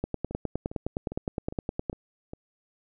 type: two click trains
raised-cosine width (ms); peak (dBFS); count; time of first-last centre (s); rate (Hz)
2; -15 / -24; 19 / 6; 0.04-1.898 / 0.31-2.334; 9.69 / 2.47
effects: none